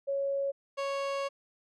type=tone pair in turn; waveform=sine / 30% pulse; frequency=554 / 554 Hz; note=C#5 / C#5; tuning=-1 / -1 cents; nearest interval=unison; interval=0 cents; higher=neither; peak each=-28 dBFS; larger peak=neither; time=0.07-0.52 / 0.77-1.29 s; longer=second; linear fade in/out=20 ms; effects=low-pass 5000 Hz 12 dB/octave